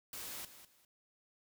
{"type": "noise with echo", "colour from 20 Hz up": "white", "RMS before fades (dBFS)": -45, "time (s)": [0.13, 0.45], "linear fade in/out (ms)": 2, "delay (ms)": 200, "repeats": 2, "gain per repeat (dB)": -12, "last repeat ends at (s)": 0.85, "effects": []}